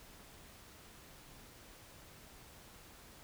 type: silence
effects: pink hiss -57 dBFS RMS until 3.23 s